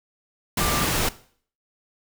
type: tone in noise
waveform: sine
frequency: 1186 Hz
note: D6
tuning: 17 cents sharp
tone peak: -28 dBFS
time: 0.6-0.84 s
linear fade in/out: 5 ms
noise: pink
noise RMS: -23 dBFS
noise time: 0.57-1.09 s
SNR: -8 dB
effects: noise-tail reverb RT60 0.5 s tail -17 dB re dry